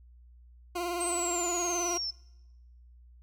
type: tone with vibrato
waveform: 20% pulse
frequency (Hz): 349.2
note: F4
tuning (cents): 0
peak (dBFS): -26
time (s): 0.75-1.98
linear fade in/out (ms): 10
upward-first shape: sine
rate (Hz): 19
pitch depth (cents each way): 45
type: linear sweep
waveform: sine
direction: down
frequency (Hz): 8372 to 5250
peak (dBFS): -31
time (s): 1-2.11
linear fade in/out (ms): 10
effects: noise-tail reverb RT60 1.0 s tail -26 dB re dry + added 60 Hz sine -52 dBFS peak until 3.22 s